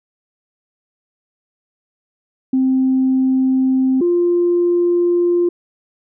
sine tone pair in turn, 261.6 / 349.2 Hz, C4 / F4, 0 / 0 cents, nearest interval perfect fourth, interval 500 cents, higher second, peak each -11 dBFS, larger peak neither, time 2.53-4.01 / 4.01-5.49 s, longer neither, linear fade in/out 5 ms, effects tanh soft clip ceiling -7 dBFS

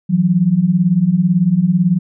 sine beating tone pair, 164.81 / 182.81 Hz, E3 / F#3, 0 / -21 cents, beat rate 18 Hz, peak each -15 / -12 dBFS, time 0.09-1.99 s, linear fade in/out 20 ms, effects none

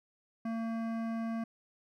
sine tone with hard clipping, 227.1 Hz, A#3, 45 cents flat, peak -35 dBFS, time 0.45-1.44 s, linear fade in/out 5 ms, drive 14 dB, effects none

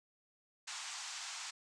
white band-pass noise, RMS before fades -45 dBFS, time 0.67-1.51 s, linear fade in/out 10 ms, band 750 to 7900 Hz, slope 48 dB/octave, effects none

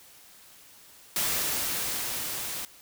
white noise with level ramp, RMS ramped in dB -27 to -35 dBFS, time 1.16-2.65 s, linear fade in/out 2 ms, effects white hiss -53 dBFS RMS until 2.81 s

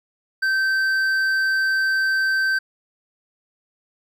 triangle tone with hard clipping, 1552 Hz, G6, 18 cents flat, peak -19 dBFS, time 0.42-2.59 s, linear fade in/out 10 ms, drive 9 dB, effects none

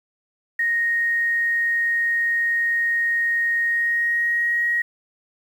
sine tone with pitch glide, 1864.7 to 1891.8 Hz, A#6 to A#6, 0 to +25 cents, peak -18 dBFS, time 0.59-4.82 s, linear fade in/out 5 ms, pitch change +25 cents, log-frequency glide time 3.64-4.66 s, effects 8-bit

